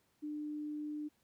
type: tone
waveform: sine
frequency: 299.4 Hz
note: D4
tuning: 33 cents sharp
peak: -38 dBFS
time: 0.22-1.09 s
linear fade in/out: 20 ms
effects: pink hiss -75 dBFS RMS until 1.23 s + high-pass 60 Hz 12 dB/octave